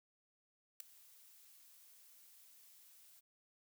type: noise with ADSR envelope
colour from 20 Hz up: blue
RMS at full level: -41 dBFS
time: 0.8-3.21 s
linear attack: 3 ms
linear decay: 6 ms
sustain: -22 dB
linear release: 22 ms
effects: none